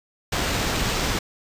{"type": "noise with sample-and-hold", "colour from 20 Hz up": "pink", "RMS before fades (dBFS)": -24, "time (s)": [0.32, 1.19], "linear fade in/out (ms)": 5, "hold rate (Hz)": 11025, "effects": ["resampled to 32000 Hz"]}